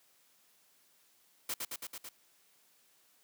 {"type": "noise with echo", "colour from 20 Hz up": "white", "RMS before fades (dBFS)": -36, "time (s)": [1.49, 1.54], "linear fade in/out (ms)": 5, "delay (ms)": 110, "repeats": 5, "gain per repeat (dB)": -2, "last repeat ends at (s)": 2.09, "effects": ["white hiss -68 dBFS RMS until 3.23 s", "high-pass 150 Hz 12 dB/octave"]}